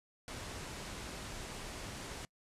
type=low-pass noise; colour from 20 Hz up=pink; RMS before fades=-45 dBFS; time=0.28-2.25 s; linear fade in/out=0 ms; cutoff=9700 Hz; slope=24 dB/octave; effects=noise-tail reverb RT60 0.1 s tail -26 dB re dry + resampled to 32000 Hz